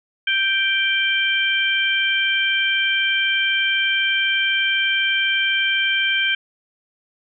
harmonic tone, 784 Hz, G5, in tune, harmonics 2 / 3 / 4, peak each -21 / -21 / -21 dBFS, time 0.27-6.35 s, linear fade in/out 5 ms, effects none

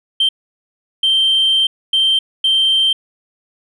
sine tone bursts at uneven times, 3136 Hz, G7, in tune, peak -9 dBFS, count 4, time 0.2-0.29 / 1.03-1.67 / 1.93-2.19 / 2.44-2.93 s, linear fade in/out 5 ms, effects tanh soft clip ceiling -8 dBFS

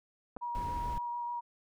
clicks, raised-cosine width 1 ms, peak -28 dBFS, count 2, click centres 0.365 / 0.369 s
sine tone with vibrato, 956 Hz, A#5, 43 cents sharp, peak -34 dBFS, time 0.41-1.41 s, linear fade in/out 20 ms, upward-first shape sine, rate 6.9 Hz, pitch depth 11 cents each way
brown noise, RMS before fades -39 dBFS, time 0.55-0.98 s, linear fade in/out 0 ms
effects none

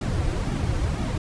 brown noise with flanger, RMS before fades -25 dBFS, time 0.01-1.18 s, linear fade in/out 5 ms, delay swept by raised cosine 1.9 to 4.9 ms, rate 2 Hz, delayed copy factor -0.7, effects resampled to 22050 Hz

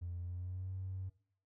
triangle tone with pitch glide, 87.31 to 94.12 Hz, F2 to F#2, 0 to +30 cents, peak -36 dBFS, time 0.01-1.1 s, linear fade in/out 20 ms, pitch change +130 cents, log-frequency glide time 0.2-0.71 s, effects noise-tail reverb RT60 0.5 s tail -19 dB re dry + tanh soft clip ceiling -36 dBFS

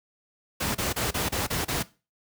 pink noise bursts, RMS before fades -27 dBFS, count 7, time 0.6-1.83 s, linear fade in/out 10 ms, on 150 ms, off 30 ms, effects noise-tail reverb RT60 0.3 s tail -18 dB re dry + high-pass 60 Hz 12 dB/octave

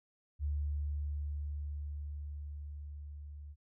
sine tone with level ramp, 73.2 Hz, D2, 5 cents flat, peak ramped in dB -31 to -45 dBFS, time 0.39-3.56 s, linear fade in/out 50 ms, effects none

